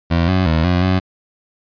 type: tone with pitch steps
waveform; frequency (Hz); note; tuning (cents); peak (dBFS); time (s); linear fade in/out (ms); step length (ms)
20% pulse; 84.4 / 93.1 / 80.1 / 89.4 / 93.1; E2 / F#2 / E2 / F2 / F#2; +41 / +11 / -49 / +41 / +11; -8; 0.1-1; 20; 180
effects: resampled to 11025 Hz